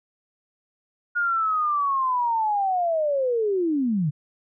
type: linear sweep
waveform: sine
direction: down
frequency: 1437 to 137 Hz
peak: -20 dBFS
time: 1.15-4.11 s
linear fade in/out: 20 ms
effects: none